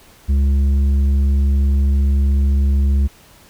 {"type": "tone with tanh clipping", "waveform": "triangle", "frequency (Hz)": 69.3, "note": "C#2", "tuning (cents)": 0, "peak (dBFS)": -13, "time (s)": [0.28, 3.08], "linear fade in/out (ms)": 20, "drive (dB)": 11, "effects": ["pink hiss -47 dBFS RMS until 3.49 s"]}